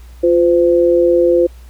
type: tone pair together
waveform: sine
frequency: 349.2 / 512.4 Hz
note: F4 / C5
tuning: 0 / -36 cents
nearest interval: perfect fifth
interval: 664 cents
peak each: -11 dBFS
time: 0.23-1.47 s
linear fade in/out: 10 ms
effects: added 60 Hz sine -34 dBFS peak until 1.69 s + pink hiss -49 dBFS RMS until 1.69 s

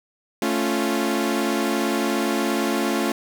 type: chord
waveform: sawtooth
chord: A augmented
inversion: none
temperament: equal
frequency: 220 / 277.2 / 349.2 Hz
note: A3 / C#4 / E#4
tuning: 0 / 0 / 0 cents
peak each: -21 dBFS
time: 0.42-3.12 s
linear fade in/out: 2 ms
effects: none

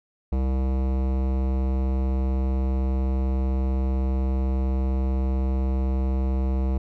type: tone with hard clipping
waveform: sine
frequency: 65.41 Hz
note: C2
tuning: in tune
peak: -23 dBFS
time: 0.32-6.78 s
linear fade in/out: 5 ms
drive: 18 dB
effects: none

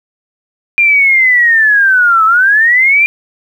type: linear two-way sweep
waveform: sine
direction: down then up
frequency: 2404 to 1284 to 2404 Hz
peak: -5 dBFS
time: 0.78-3.06 s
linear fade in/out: 0 ms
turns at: 2.25 s
effects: 7-bit

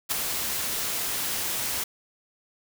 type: noise with ADSR envelope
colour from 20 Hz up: white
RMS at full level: -23 dBFS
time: 0.09-1.84 s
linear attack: 28 ms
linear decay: 4 ms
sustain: -6 dB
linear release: 7 ms
effects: none

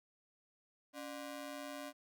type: ring-modulated tone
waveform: sawtooth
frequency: 440 Hz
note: A4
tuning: in tune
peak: -37 dBFS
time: 0.93-1.93 s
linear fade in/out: 50 ms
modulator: 159 Hz
effects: 13-bit

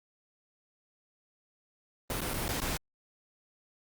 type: noise with dropouts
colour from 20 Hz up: pink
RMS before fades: -33 dBFS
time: 2.1-2.77 s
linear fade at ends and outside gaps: 1 ms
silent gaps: 2.206-2.216 / 2.336-2.341 / 2.481-2.49 / 2.603-2.618 s
effects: Opus 32 kbps

